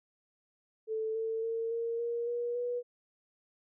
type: tone with pitch steps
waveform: sine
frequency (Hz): 440 / 447.4 / 455 / 462.7 / 470.5 / 478.4 / 486.5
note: A4 / A4 / A#4 / A#4 / A#4 / A#4 / B4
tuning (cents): 0 / +29 / -42 / -13 / +16 / +45 / -26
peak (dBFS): -31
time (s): 0.87-2.83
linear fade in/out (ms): 50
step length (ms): 280
effects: none